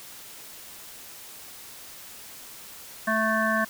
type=harmonic tone; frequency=220 Hz; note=A3; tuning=in tune; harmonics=1 / 3 / 5 / 7 / 8; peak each=-28 / -28 / -28 / -28 / -28 dBFS; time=3.07-3.65 s; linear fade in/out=10 ms; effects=white hiss -44 dBFS RMS until 3.69 s